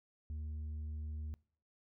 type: tone with tanh clipping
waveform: sine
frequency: 76.6 Hz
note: D#2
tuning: 27 cents flat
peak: -40 dBFS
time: 0.3-1.34 s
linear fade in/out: 0 ms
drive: 4 dB
effects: noise-tail reverb RT60 0.5 s tail -24 dB re dry